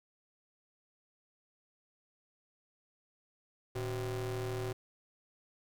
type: ring-modulated tone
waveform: 40% pulse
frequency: 132.3 Hz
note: C3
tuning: 20 cents sharp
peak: -31 dBFS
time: 3.75-4.73 s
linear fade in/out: 10 ms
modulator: 245 Hz
effects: none